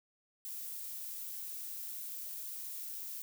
violet noise, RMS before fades -43 dBFS, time 0.45-3.22 s, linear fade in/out 0 ms, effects none

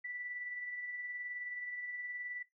sine tone with tremolo, 1969 Hz, B6, 6 cents flat, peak -38 dBFS, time 0.04-2.43 s, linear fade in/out 10 ms, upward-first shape triangle, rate 19 Hz, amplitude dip 45%, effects noise-tail reverb RT60 0.2 s tail -18 dB re dry

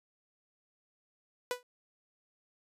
sawtooth tone with exponential decay, 493.9 Hz, B4, in tune, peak -24 dBFS, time 1.51-1.63 s, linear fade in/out 1 ms, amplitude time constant 25 ms, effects resampled to 32000 Hz

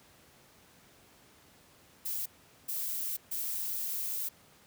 violet noise bursts at uneven times, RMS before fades -35 dBFS, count 3, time 2.05-2.26 / 2.68-3.17 / 3.31-4.29 s, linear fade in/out 10 ms, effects pink hiss -60 dBFS RMS until 4.66 s + high-pass 80 Hz 12 dB/octave

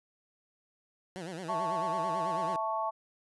15% pulse tone with vibrato, 174.61 Hz, F3, in tune, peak -32 dBFS, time 1.16-2.56 s, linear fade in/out 0 ms, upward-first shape sine, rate 9.1 Hz, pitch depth 170 cents each way
sine chord, A major, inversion second, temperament equal, 659.3 / 880 / 1108.7 Hz, E5 / A5 / C#6, 0 / 0 / 0 cents, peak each -35 / -33 / -34 dBFS, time 1.48-2.91 s, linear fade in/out 20 ms
effects resampled to 24000 Hz

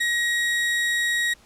35% pulse tone, 1895 Hz, A#6, 28 cents sharp, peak -19 dBFS, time 0-1.34 s, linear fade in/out 10 ms, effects pink hiss -54 dBFS RMS until 1.45 s + low-pass 10000 Hz 12 dB/octave

